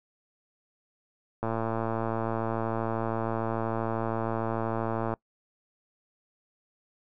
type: click train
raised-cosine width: 1 ms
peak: -16 dBFS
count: 420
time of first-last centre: 1.43-5.138 s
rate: 113 Hz
effects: noise-tail reverb RT60 0.1 s tail -23 dB re dry